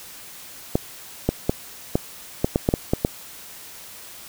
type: clicks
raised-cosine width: 2 ms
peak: -4 dBFS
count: 10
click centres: 0.755 / 1.29 / 1.495 / 1.955 / 2.445 / 2.559 / 2.689 / 2.739 / 2.935 / 3.049 s
effects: white hiss -41 dBFS RMS until 4.28 s